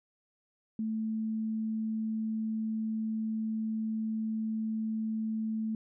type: tone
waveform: sine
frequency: 220 Hz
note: A3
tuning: in tune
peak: -30 dBFS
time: 0.79-5.75 s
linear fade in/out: 2 ms
effects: none